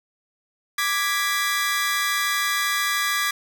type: chord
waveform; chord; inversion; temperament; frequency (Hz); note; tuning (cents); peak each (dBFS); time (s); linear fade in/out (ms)
sawtooth; G# diminished; second; equal; 1174.7 / 1661.2 / 1975.5; D6 / G#6 / B6; 0 / 0 / 0; -22; 0.78-3.31; 5
effects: 8-bit